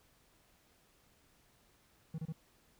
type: tone bursts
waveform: triangle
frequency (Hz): 159.8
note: D#3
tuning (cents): +47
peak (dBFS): -35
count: 3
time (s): 2.14-2.325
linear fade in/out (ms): 5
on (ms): 43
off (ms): 28
effects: pink hiss -69 dBFS RMS until 2.79 s